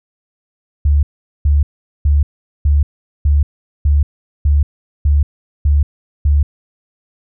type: tone bursts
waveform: sine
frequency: 72.4 Hz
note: D2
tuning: 24 cents flat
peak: -8 dBFS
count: 10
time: 0.85-6.43 s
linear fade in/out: 5 ms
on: 180 ms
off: 420 ms
effects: none